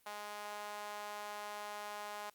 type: tone with high-pass filter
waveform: sawtooth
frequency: 207.7 Hz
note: G#3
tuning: in tune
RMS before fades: -45 dBFS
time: 0.06-2.3 s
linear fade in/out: 5 ms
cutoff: 810 Hz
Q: 2
effects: white hiss -70 dBFS RMS until 2.34 s + Opus 32 kbps